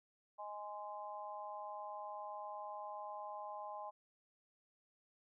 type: harmonic tone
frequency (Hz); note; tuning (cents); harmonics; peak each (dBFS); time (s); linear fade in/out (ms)
207.7; G#3; 0; 3 / 4 / 5; -50 / -47 / -49; 0.38-3.91; 20
effects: none